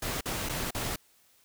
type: noise with dropouts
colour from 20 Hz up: pink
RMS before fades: -33 dBFS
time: 0.02-0.96 s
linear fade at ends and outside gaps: 5 ms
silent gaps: 0.21-0.256 / 0.49-0.494 / 0.708-0.746 s
effects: white hiss -64 dBFS RMS until 1.44 s